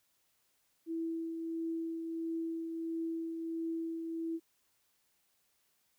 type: tone with tremolo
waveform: sine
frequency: 328.7 Hz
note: E4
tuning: 5 cents flat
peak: -33 dBFS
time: 0.86-4.4 s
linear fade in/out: 50 ms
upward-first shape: triangle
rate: 1.5 Hz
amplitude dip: 40%
effects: white hiss -75 dBFS RMS until 5.98 s